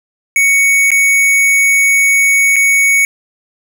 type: tone with dropouts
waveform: square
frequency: 2228 Hz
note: C#7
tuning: 8 cents sharp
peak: -8 dBFS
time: 0.36-3.05 s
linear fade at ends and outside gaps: 1 ms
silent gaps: 0.905-0.916 / 2.559-2.564 s
effects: none